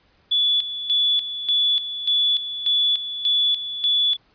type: tone with tremolo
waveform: sine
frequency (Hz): 3437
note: A7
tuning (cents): -41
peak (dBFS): -16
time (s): 0.31-4.17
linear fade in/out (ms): 10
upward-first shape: square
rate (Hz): 1.7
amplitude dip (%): 70
effects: pink hiss -60 dBFS RMS until 4.34 s + resampled to 11025 Hz